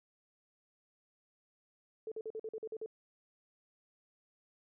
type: tone bursts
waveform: sine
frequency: 440 Hz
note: A4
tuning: in tune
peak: -38 dBFS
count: 9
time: 2.07-2.861 s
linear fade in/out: 2 ms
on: 47 ms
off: 46 ms
effects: none